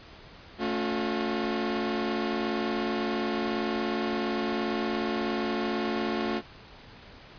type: chord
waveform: sawtooth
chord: A augmented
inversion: none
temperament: equal with one note detuned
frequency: 220 / 277.2 / 358.2 Hz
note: A3 / C#4 / E#4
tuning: 0 / 0 / +44 cents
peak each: -27 / -30 / -27 dBFS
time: 0.58-6.42 s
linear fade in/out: 50 ms
effects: pink hiss -49 dBFS RMS until 7.38 s + resampled to 11025 Hz